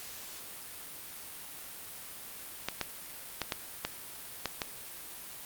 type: clicks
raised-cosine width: 0.2 ms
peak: -13 dBFS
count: 7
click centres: 2.686 / 2.813 / 3.417 / 3.522 / 3.85 / 4.457 / 4.618 s
effects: white hiss -45 dBFS RMS until 5.45 s + Opus 48 kbps